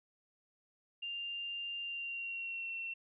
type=tone with pitch glide; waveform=sine; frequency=2794 to 2711 Hz; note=F7 to E7; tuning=0 to +48 cents; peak=-38 dBFS; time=1.02-2.94 s; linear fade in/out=10 ms; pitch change=-52 cents; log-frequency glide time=1.81-2.72 s; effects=none